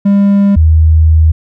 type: tone pair in turn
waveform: triangle / sine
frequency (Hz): 200.1 / 79.41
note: G3 / D#2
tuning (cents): +36 / +36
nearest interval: octave + major third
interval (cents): 1600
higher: first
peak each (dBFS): -3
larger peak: neither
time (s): 0.05-0.56 / 0.56-1.32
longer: second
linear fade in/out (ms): 10
effects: none